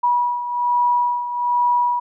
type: beating tone pair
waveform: sine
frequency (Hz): 970 / 971.2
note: B5 / B5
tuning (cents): -31 / -29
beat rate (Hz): 1.2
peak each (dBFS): -17 / -23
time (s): 0.03-2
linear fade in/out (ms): 10
effects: none